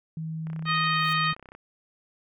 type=tone with pitch glide; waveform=sine; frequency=160 to 157.89 Hz; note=D#3 to D#3; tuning=+49 to +26 cents; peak=-30 dBFS; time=0.17-1.33 s; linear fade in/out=2 ms; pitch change=-23 cents; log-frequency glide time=0.86-1 s
type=click train; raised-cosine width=0.5 ms; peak=-31 dBFS; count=36; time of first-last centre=0.47-1.55 s; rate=32.4 Hz
type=harmonic tone; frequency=622.3 Hz; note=D#5; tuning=in tune; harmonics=2 / 3 / 4 / 5 / 6 / 7; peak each=-25 / -29 / -31 / -33 / -35 / -36 dBFS; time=0.65-1.35 s; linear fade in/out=50 ms
type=noise with exponential growth; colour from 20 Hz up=white; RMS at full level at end=-44 dBFS; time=0.8-1.13 s; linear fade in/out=1 ms; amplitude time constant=70 ms
effects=none